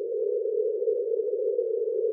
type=band-pass noise; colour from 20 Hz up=pink; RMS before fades=-27 dBFS; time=0-2.12 s; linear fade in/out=0 ms; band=410 to 490 Hz; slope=96 dB/octave; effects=none